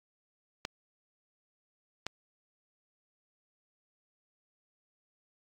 clicks, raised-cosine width 0.2 ms, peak -16 dBFS, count 2, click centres 0.651 / 2.066 s, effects AAC 48 kbps

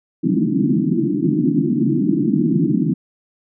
white band-pass noise, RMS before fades -17 dBFS, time 0.23-2.94 s, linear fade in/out 10 ms, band 140 to 340 Hz, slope 96 dB/octave, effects none

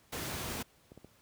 pink noise, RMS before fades -38 dBFS, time 0.12-0.63 s, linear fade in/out 10 ms
clicks, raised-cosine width 2 ms, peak -36 dBFS, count 4, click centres 0.555 / 0.919 / 0.976 / 1.046 s
effects pink hiss -65 dBFS RMS until 1.21 s + high-pass 60 Hz 12 dB/octave

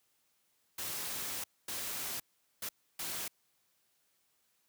white noise bursts at uneven times, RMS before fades -39 dBFS, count 4, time 0.78-1.44 / 1.68-2.2 / 2.62-2.69 / 2.99-3.28 s, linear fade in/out 5 ms, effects white hiss -75 dBFS RMS until 4.68 s + high-pass 60 Hz 12 dB/octave

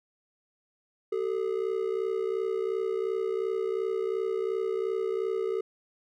triangle ring-modulated tone, 414.5 Hz, G#4, 3 cents flat, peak -22 dBFS, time 1.12-5.61 s, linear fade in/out 5 ms, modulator 31.4 Hz, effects none

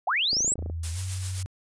sine linear sweep, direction up, 622 to 8090 Hz, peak -22 dBFS, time 0.07-0.54 s, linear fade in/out 5 ms
clicks, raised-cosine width 2 ms, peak -24 dBFS, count 11, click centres 0.331 / 0.368 / 0.406 / 0.446 / 0.479 / 0.52 / 0.556 / 0.591 / 0.625 / 0.661 / 0.699 s
sine tone with pitch glide, 82.41 to 93.58 Hz, E2 to F#2, 0 to +20 cents, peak -29 dBFS, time 0.58-1.46 s, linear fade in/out 0 ms, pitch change +220 cents, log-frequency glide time 0.92-0.99 s
blue noise with tremolo, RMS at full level -32 dBFS, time 0.83-1.43 s, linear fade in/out 5 ms, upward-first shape triangle, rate 7.5 Hz, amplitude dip 50%
effects resampled to 22050 Hz

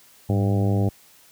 harmonic tone with a mistuned harmonic, 98.9 Hz, G2, 16 cents sharp, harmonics 1 / 2 / 3 / 4 / 5 / 6 / 7 / 8, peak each -19 / -25 / -29 / -31 / -33 / -35 / -36 / -37 dBFS, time 0.29-0.89 s, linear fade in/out 5 ms, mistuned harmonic 1, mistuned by +87 cents, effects white hiss -53 dBFS RMS until 1.31 s + high-pass 60 Hz 12 dB/octave

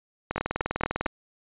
two click trains, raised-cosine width 0.5 ms, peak -12 / -11 dBFS, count 16 / 4, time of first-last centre 0.31-1.06 / 0.38-1.063 s, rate 20 / 4.39 Hz, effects resampled to 8000 Hz

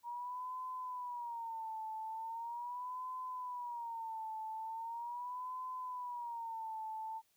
sine tone with vibrato, 945 Hz, A#5, 23 cents sharp, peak -40 dBFS, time 0.03-7.22 s, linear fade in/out 50 ms, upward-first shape sine, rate 0.4 Hz, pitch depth 130 cents each way, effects white hiss -75 dBFS RMS until 7.36 s

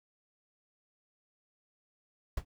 brown noise with exponential decay, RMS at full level -27 dBFS, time 2.37-2.45 s, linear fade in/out 5 ms, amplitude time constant 17 ms, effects none

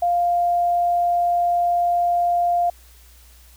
sine tone, 699 Hz, F5, 1 cent sharp, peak -16 dBFS, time 0.02-2.7 s, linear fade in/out 5 ms, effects added 60 Hz sine -47 dBFS peak until 3.56 s + white hiss -52 dBFS RMS until 3.56 s

